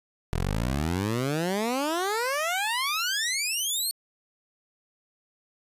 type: exponential sweep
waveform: 15% pulse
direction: up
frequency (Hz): 40.05 to 4435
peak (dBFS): -19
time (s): 0.33-3.91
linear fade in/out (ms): 0
effects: resampled to 32000 Hz